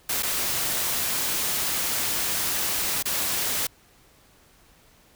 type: noise with dropouts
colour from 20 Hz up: white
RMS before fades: -26 dBFS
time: 0.09-3.67 s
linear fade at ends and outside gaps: 5 ms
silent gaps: 0.225-0.23 / 3.027-3.054 s
effects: pink hiss -57 dBFS RMS until 5.15 s